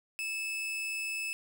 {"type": "tone", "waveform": "40% pulse", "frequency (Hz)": 2613, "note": "E7", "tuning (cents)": -16, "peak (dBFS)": -32, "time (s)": [0.19, 1.33], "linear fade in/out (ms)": 0, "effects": []}